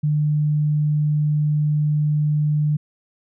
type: tone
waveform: sine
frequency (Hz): 150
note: D3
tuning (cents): +37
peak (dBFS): -16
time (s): 0.03-2.77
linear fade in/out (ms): 10
effects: none